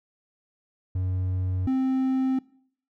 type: tone pair in turn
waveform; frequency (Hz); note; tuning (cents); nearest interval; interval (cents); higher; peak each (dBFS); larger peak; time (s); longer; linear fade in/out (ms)
triangle; 92.5 / 262.2; F#2 / C4; 0 / +4; octave + tritone; 1804; second; -22 / -19; second; 0.95-1.67 / 1.67-2.39; neither; 5
effects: noise-tail reverb RT60 0.6 s tail -22 dB re dry